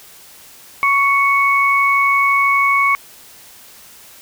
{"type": "tone pair together", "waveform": "sine", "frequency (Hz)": [1114.9, 2217], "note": ["C#6", "C#7"], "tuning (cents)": [10, 0], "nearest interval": "octave", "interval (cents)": 1190, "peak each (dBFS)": -14, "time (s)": [0.83, 2.95], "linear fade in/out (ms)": 0, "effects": ["white hiss -42 dBFS RMS until 4.21 s"]}